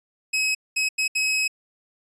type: tone bursts at uneven times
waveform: sawtooth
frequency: 2554 Hz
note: D#7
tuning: 45 cents sharp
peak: -17 dBFS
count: 4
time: 0.33-0.55 / 0.76-0.89 / 0.98-1.08 / 1.15-1.48 s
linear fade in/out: 10 ms
effects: resampled to 22050 Hz